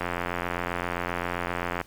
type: click train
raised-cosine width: 0.5 ms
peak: -13 dBFS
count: 159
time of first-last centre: 0.01-1.814 s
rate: 87.6 Hz
effects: pink hiss -55 dBFS RMS until 1.86 s